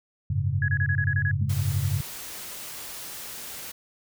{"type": "chord", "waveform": "sine", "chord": "F# suspended second", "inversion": "none", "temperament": "just", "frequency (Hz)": [92.5, 104.06, 138.75], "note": ["F#2", "G#2", "C#3"], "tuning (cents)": [0, 4, 2], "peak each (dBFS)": [-27, -27, -27], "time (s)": [0.3, 2.01], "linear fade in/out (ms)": 5}
{"type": "tone bursts", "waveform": "sine", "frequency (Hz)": 1672, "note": "G#6", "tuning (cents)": 11, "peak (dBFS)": -25, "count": 8, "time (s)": [0.62, 1.312], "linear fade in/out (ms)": 2, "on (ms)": 62, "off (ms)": 28}
{"type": "tone with exponential decay", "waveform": "sine", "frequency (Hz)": 204, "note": "G#3", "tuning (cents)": -31, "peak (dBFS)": -29, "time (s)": [1.41, 1.69], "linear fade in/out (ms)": 5, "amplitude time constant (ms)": 59}
{"type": "noise", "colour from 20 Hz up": "white", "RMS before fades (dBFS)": -38, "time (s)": [1.49, 3.72], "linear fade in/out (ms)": 10}
{"effects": []}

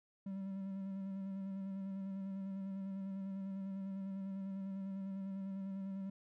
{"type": "tone with vibrato", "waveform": "triangle", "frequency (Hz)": 193.7, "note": "G3", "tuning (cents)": -20, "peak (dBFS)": -38, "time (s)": [0.26, 6.1], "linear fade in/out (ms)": 5, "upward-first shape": "square", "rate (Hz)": 10, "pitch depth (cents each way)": 20, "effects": []}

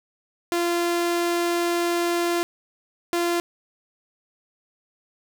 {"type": "tone bursts at uneven times", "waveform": "sawtooth", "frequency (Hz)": 344.8, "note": "F4", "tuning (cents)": -22, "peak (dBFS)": -17, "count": 2, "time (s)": [[0.52, 2.43], [3.13, 3.4]], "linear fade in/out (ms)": 0, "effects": []}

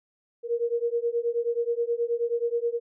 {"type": "beating tone pair", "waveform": "sine", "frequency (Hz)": [466.2, 475.6], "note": ["A#4", "A#4"], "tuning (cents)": [0, 35], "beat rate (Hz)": 9.4, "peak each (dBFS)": -27, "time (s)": [0.43, 2.8], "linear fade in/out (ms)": 50, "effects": []}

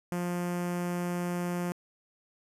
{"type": "tone with notch filter", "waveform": "sawtooth", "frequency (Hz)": 176.1, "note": "F3", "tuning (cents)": 15, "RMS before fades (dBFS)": -32, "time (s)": [0.12, 1.72], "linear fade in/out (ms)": 0, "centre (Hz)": 3900, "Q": 0.99, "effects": ["resampled to 32000 Hz"]}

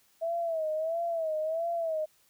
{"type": "tone with vibrato", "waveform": "sine", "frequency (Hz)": 650, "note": "E5", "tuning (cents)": -24, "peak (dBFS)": -28, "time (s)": [0.21, 2.06], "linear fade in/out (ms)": 20, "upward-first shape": "sine", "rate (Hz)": 1.5, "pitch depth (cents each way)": 86, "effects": ["white hiss -66 dBFS RMS until 2.29 s"]}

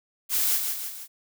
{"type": "noise with echo", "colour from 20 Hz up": "blue", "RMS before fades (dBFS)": -24, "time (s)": [0.29, 0.6], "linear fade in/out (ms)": 50, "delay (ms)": 160, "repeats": 3, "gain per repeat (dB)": -5, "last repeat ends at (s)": 1.08, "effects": []}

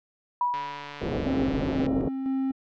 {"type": "tone with exponential decay", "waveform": "sine", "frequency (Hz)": 976, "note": "B5", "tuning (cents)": -21, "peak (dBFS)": -20, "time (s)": [0.41, 1.24], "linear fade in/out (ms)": 2, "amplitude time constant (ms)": 180}
{"type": "click train", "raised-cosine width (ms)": 0.2, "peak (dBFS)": -20, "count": 193, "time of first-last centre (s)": [0.54, 1.864], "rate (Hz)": 145}
{"type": "low-pass noise", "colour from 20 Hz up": "white", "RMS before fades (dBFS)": -29, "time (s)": [1.01, 2.09], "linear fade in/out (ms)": 5, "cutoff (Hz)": 540, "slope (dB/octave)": 24}
{"type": "tone with tremolo", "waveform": "triangle", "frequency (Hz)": 266.4, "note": "C4", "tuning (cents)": 31, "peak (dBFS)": -22, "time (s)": [1.26, 2.52], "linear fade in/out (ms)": 10, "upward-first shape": "square", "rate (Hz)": 2, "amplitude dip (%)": 40}
{"effects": ["low-pass 3000 Hz 12 dB/octave"]}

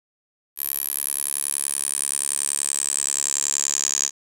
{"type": "tone with band-pass filter sweep", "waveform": "10% pulse", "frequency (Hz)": 70.5, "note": "C#2", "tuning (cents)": 30, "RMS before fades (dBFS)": -25, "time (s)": [0.56, 4.11], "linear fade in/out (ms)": 50, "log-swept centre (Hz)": [12000, 6700], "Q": 9.9, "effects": []}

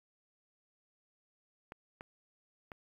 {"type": "clicks", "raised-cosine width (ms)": 0.5, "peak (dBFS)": -30, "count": 3, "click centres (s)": [1.721, 2.009, 2.718], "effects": ["10-bit"]}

